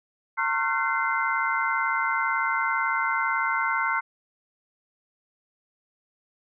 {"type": "tone cluster", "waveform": "sine", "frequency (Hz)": [911, 1081, 1372, 1510, 2078], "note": ["A#5", "C#6", "F6", "F#6", "C7"], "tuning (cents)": [-40, -44, -31, 35, -12], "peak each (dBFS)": -29, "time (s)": [0.37, 4.01], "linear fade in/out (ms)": 20, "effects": []}